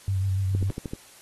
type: tone with vibrato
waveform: sine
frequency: 96 Hz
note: G2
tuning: 36 cents flat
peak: -22 dBFS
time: 0.08-0.7 s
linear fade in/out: 0 ms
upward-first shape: square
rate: 7 Hz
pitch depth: 27 cents each way
type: click train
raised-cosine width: 3 ms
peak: -18 dBFS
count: 6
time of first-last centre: 0.55-0.935 s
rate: 13 Hz
effects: white hiss -51 dBFS RMS until 1.21 s + AAC 32 kbps